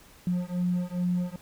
triangle beating tone pair, 177.3 / 179.7 Hz, F3 / F3, +26 / +50 cents, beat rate 2.4 Hz, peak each -25 dBFS, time 0.27-1.36 s, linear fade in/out 2 ms, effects tanh soft clip ceiling -21 dBFS + pink hiss -54 dBFS RMS until 1.41 s

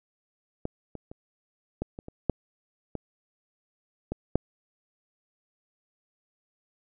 clicks, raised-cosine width 2 ms, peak -17 / -25 / -28 / -16 / -25 / -27 / -9 / -19 / -17 / -8 dBFS, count 10, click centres 0.654 / 0.953 / 1.115 / 1.82 / 1.989 / 2.084 / 2.297 / 2.953 / 4.12 / 4.356 s, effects none

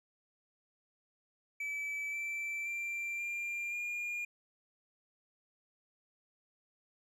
triangle tone with pitch steps, 2304 / 2332 / 2361 / 2389 / 2419 Hz, D7 / D7 / D7 / D7 / D#7, -34 / -13 / +9 / +29 / -49 cents, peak -34 dBFS, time 1.6-4.25 s, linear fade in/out 5 ms, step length 530 ms, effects none

